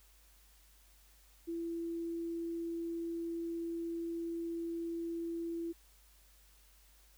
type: tone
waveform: sine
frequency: 335.4 Hz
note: E4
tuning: 30 cents sharp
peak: -36 dBFS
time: 1.47-5.73 s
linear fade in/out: 20 ms
effects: added 50 Hz sine -63 dBFS peak until 7.17 s + white hiss -66 dBFS RMS until 7.17 s